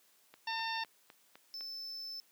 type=click train; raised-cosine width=0.3 ms; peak=-36 dBFS; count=6; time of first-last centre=0.34-1.609 s; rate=3.94 Hz
type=harmonic tone; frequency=903 Hz; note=A5; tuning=45 cents sharp; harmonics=1 / 2 / 3 / 4 / 5 / 6; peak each=-38 / -41 / -43 / -44 / -45 / -46 dBFS; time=0.47-0.84 s; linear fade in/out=5 ms
type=tone; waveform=triangle; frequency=5274 Hz; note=E8; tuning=in tune; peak=-40 dBFS; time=1.54-2.2 s; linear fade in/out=0 ms
effects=white hiss -68 dBFS RMS until 2.31 s + high-pass 200 Hz 12 dB/octave